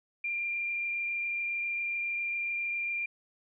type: tone with frequency modulation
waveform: sine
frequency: 2389 Hz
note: D7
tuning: 29 cents sharp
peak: -30 dBFS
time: 0.24-3.06 s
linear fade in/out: 5 ms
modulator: 27.3 Hz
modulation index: 0.9
effects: none